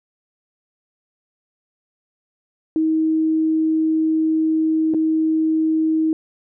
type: tone with dropouts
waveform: sine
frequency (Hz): 317.2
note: D#4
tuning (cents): +33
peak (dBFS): -15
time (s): 2.76-6.13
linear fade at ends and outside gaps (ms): 1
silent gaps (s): 4.938-4.945
effects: none